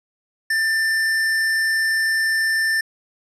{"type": "tone with tanh clipping", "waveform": "triangle", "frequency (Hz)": 1783, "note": "A6", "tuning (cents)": 22, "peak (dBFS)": -19, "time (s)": [0.5, 2.81], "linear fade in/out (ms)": 5, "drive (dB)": 18, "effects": ["resampled to 32000 Hz"]}